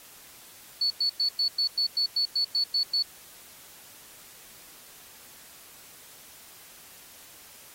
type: tone bursts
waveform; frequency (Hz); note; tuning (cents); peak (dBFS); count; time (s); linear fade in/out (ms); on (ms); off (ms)
sine; 4435; C#8; 0; -22; 12; 0.81-3.026; 5; 93; 100
effects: white hiss -50 dBFS RMS until 7.74 s + AAC 48 kbps